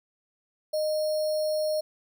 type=tone with sample-and-hold; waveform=sine; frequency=616 Hz; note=D#5; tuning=17 cents flat; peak=-24 dBFS; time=0.73-1.81 s; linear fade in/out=10 ms; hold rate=4900 Hz; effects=none